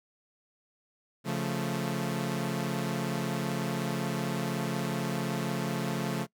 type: chord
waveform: sawtooth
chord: Db augmented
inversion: none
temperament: equal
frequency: 138.59 / 174.61 / 220 Hz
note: Db3 / F3 / A3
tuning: 0 / 0 / 0 cents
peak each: -30 dBFS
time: 1.24-6.27 s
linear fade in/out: 50 ms
effects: noise-tail reverb RT60 0.1 s tail -22 dB re dry